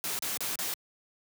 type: noise bursts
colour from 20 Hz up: white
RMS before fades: -33 dBFS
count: 4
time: 0.04-0.739 s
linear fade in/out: 0 ms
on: 150 ms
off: 33 ms
effects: high-pass 100 Hz 12 dB/octave